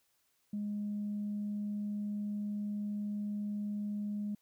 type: tone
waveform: sine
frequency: 207 Hz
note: G#3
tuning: 5 cents flat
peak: -33 dBFS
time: 0.53-4.35 s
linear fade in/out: 5 ms
effects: tanh soft clip ceiling -30 dBFS + white hiss -75 dBFS RMS until 4.41 s